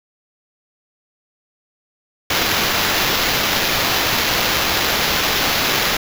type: noise with sample-and-hold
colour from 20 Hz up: violet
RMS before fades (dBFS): -18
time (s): 2.3-5.97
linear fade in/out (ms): 5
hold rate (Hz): 8820
effects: none